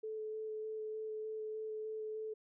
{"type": "tone with vibrato", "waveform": "sine", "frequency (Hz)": 434.2, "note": "A4", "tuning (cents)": -23, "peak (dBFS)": -39, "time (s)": [0.03, 2.34], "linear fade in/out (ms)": 10, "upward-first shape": "square", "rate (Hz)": 3.3, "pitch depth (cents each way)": 8, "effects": []}